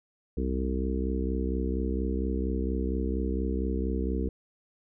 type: harmonic tone with a mistuned harmonic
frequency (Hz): 64.3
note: C2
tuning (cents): -30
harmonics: 1 / 3 / 4 / 5 / 6 / 7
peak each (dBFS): -29 / -34 / -35 / -36 / -37 / -37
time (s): 0.37-4.29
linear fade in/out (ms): 5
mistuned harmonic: 1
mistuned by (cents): +21
effects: none